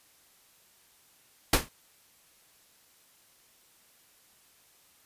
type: noise with exponential decay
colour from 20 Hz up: pink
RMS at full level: -17 dBFS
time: 1.53-1.69 s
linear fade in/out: 5 ms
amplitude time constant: 34 ms
effects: white hiss -62 dBFS RMS until 5.05 s + resampled to 32000 Hz